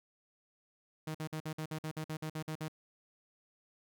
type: tone bursts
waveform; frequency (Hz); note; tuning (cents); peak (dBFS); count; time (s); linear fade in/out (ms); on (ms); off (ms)
sawtooth; 156.4; D#3; +9; -33; 13; 1.07-2.682; 5; 76; 52
effects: none